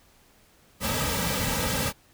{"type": "noise with comb filter", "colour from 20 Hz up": "pink", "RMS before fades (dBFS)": -27, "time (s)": [0.8, 1.93], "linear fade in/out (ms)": 50, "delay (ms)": 2.8, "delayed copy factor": -0.85, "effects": ["pink hiss -59 dBFS RMS until 2.13 s"]}